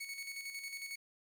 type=tone with tremolo; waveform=sawtooth; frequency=2217 Hz; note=C#7; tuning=in tune; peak=-37 dBFS; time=0-0.96 s; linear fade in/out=10 ms; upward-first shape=square; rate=11 Hz; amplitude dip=50%; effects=11-bit